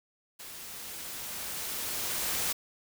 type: noise with level ramp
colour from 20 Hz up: white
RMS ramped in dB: -45 to -30 dBFS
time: 0.39-2.53 s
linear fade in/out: 10 ms
effects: none